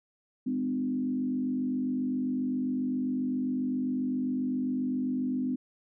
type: tone with frequency modulation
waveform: sine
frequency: 254.3 Hz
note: C4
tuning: 49 cents flat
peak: -27 dBFS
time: 0.46-5.56 s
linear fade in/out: 10 ms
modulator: 47.5 Hz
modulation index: 0.77
effects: none